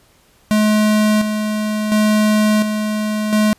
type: tone with tremolo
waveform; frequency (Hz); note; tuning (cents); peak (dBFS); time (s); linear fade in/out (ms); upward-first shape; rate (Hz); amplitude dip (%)
square; 213.1; G#3; +45; -12; 0.51-3.53; 0; square; 0.71; 50
effects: pink hiss -53 dBFS RMS until 3.58 s + resampled to 32000 Hz